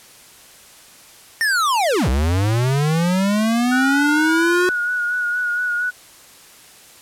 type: linear two-way sweep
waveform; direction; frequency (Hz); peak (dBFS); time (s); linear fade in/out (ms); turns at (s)
square; down then up; 1848 to 61.3 to 365.4; -16; 1.41-4.69; 0; 2.09
type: tone with vibrato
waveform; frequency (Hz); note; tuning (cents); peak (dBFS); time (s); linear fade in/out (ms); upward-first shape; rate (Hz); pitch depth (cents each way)
sine; 1455; F#6; -29; -18; 3.71-5.91; 20; sine; 4.3; 31
effects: white hiss -45 dBFS RMS until 7.01 s + low-pass 12000 Hz 12 dB/octave